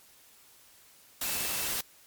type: tone in noise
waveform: sine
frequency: 2648 Hz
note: E7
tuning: 7 cents sharp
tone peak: -43 dBFS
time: 1.25-1.68 s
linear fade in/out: 5 ms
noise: white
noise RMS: -32 dBFS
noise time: 1.21-1.81 s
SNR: -14 dB
effects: white hiss -58 dBFS RMS until 2.06 s + MP3 96 kbps